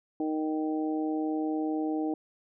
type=harmonic tone; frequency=155.56 Hz; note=D#3; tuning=in tune; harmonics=2 / 3 / 4 / 5; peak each=-28 / -37 / -41 / -38 dBFS; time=0.2-2.14 s; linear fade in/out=2 ms; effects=none